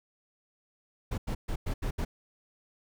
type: noise bursts at uneven times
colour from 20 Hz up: brown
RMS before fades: -31 dBFS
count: 6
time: 1.11-1.18 / 1.27-1.35 / 1.48-1.56 / 1.66-1.74 / 1.82-1.91 / 1.98-2.05 s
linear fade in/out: 10 ms
effects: none